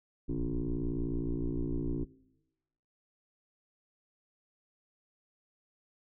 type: tone with frequency modulation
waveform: sine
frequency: 145.1 Hz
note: D3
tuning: 21 cents flat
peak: -29 dBFS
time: 0.28-2.05 s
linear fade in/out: 20 ms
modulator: 59.4 Hz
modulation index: 3.5
effects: noise-tail reverb RT60 1.0 s tail -21 dB re dry + tanh soft clip ceiling -25 dBFS